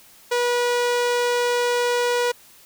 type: tone with notch filter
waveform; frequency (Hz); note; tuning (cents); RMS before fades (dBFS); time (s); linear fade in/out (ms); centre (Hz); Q
sawtooth; 485.2; B4; -31; -21; 0.31-2.32; 10; 12000; 0.97
effects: white hiss -50 dBFS RMS until 2.65 s